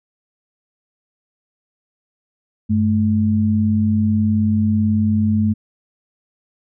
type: tone pair together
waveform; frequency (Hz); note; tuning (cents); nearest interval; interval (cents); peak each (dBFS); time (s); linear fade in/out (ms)
sine; 97.15 / 215.6; G2 / A3; -15 / -35; octave + major second; 1380; -18 / -15; 2.69-5.54; 20
effects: none

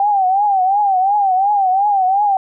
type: tone with vibrato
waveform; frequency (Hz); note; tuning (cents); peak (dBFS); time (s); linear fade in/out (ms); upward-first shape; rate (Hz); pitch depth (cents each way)
sine; 784; G5; 0; -11; 0-2.37; 2; triangle; 2.8; 130
effects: none

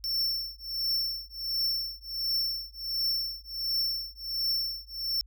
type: tone with tremolo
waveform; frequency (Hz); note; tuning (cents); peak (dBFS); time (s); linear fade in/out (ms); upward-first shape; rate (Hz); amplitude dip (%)
square; 5410; E8; +44; -25; 0.04-5.21; 0; triangle; 1.4; 100
effects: added 50 Hz sine -50 dBFS peak until 5.26 s

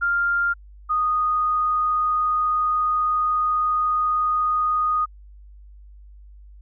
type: tone pair in turn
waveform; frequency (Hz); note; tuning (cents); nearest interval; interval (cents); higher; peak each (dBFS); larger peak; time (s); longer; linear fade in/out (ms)
sine; 1396.9 / 1238.2; F6 / D#6; 0 / -9; major second; 209; first; -18; neither; 0.01-0.54 / 0.89-5.06; second; 20
effects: added 50 Hz sine -42 dBFS peak until 6.61 s

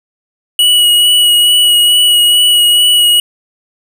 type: tone with vibrato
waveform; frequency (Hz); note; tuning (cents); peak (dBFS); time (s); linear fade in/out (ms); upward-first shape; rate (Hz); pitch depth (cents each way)
square; 2921; F#7; -23; -6; 0.59-3.2; 2; sine; 2.3; 16
effects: none

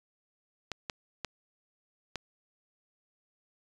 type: clicks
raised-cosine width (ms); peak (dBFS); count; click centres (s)
0.2; -17; 4; 0.717 / 0.898 / 1.247 / 2.157
effects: resampled to 22050 Hz

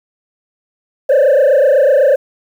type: tone with frequency modulation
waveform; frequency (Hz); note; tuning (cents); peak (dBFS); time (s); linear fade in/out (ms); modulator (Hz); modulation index
sine; 554.4; C#5; 0; -4; 1.09-2.16; 10; 28; 1.7
effects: tanh soft clip ceiling -6 dBFS + 7-bit

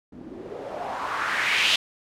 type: noise with low-pass filter sweep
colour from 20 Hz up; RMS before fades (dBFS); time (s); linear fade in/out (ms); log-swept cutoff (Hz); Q
blue; -27; 0.12-1.76; 5; 230 to 3300; 2.8
effects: none

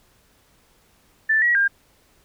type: tone with pitch steps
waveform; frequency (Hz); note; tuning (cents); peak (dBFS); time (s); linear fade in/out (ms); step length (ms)
sine; 1763 / 1916 / 1604; A6 / A#6 / G6; +3 / +47 / +39; -15; 1.29-1.68; 10; 130
effects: pink hiss -59 dBFS RMS until 2.24 s

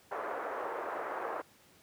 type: band-pass noise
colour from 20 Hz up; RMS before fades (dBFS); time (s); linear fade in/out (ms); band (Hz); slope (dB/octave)
pink; -38; 0.11-1.42; 10; 430 to 1500; 24
effects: pink hiss -62 dBFS RMS until 1.82 s + high-pass 100 Hz 12 dB/octave

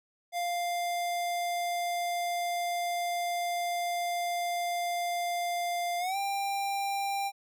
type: tone with pitch glide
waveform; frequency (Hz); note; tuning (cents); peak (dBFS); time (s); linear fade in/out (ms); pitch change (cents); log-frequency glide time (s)
square; 698.5 to 793.1; F5 to G5; 0 to +20; -30; 0.32-7.32; 50; +220; 5.99-6.17
effects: none

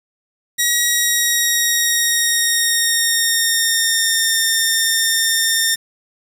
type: tone with pitch glide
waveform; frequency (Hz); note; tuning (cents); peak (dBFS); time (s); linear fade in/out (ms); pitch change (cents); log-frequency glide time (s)
10% pulse; 1906 to 1815.7; A#6 to A#6; +38 to -46; -5; 0.58-5.76; 20; -84; 0.87-4.4
effects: 7-bit

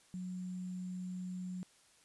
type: tone with sample-and-hold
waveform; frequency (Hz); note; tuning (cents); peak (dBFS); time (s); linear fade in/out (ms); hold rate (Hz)
sine; 182.4; F#3; -24; -39; 0.14-1.63; 0; 7350
effects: white hiss -66 dBFS RMS until 2.04 s + resampled to 24000 Hz

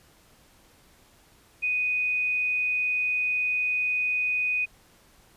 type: tone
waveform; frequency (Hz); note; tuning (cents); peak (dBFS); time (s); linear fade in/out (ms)
sine; 2489; D#7; 0; -23; 1.62-4.66; 20
effects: pink hiss -58 dBFS RMS until 5.36 s + resampled to 32000 Hz

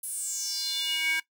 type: tone with high-pass filter sweep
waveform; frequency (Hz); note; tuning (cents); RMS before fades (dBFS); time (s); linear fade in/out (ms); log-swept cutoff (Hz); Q
square; 320.3; E4; -50; -30; 0.03-1.2; 5; 11000 to 1900; 5.9
effects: noise-tail reverb RT60 0.1 s tail -17 dB re dry

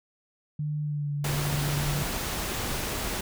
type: tone with pitch glide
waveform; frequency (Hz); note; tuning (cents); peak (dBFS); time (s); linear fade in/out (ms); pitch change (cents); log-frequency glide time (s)
sine; 149.9 to 144.71; D3 to D3; +36 to -25; -27; 0.59-2.03; 5; -61; 0.8-1.11
type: noise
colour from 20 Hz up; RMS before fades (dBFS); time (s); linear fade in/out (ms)
pink; -31; 1.24-3.21; 5
effects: none

